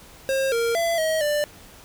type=tone with pitch steps; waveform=square; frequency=536 / 464.6 / 673 / 635 / 592 Hz; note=C5 / A#4 / E5 / D#5 / D5; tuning=+42 / -6 / +36 / +35 / +14 cents; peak=-21 dBFS; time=0.29-1.44 s; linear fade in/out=0 ms; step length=230 ms; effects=pink hiss -47 dBFS RMS until 1.84 s